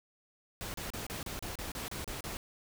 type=noise bursts; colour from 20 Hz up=pink; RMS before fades=-40 dBFS; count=11; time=0.61-2.37 s; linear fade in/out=0 ms; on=130 ms; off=33 ms; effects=none